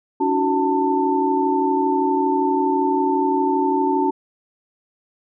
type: tone cluster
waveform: sine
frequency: 285.2 / 317.6 / 370.4 / 891 Hz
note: C#4 / D#4 / F#4 / A5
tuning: +49 / +36 / +2 / +22 cents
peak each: -21 / -29 / -21 / -20 dBFS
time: 0.2-4.11 s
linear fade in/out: 10 ms
effects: none